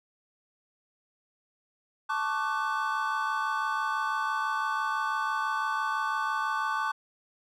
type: chord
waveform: triangle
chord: D major seventh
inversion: second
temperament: equal with one note detuned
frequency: 880 / 1108.7 / 1174.7 / 1505.8 Hz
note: A5 / C#6 / D6 / F#6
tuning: 0 / 0 / 0 / +30 cents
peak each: -31 dBFS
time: 2.09-6.92 s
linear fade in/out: 10 ms
effects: none